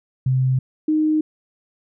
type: tone pair in turn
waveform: sine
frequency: 130 / 309.2 Hz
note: C3 / D#4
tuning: -11 / -11 cents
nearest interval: octave + minor third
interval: 1500 cents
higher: second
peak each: -15 dBFS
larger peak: neither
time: 0.26-0.59 / 0.88-1.21 s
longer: neither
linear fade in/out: 5 ms
effects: none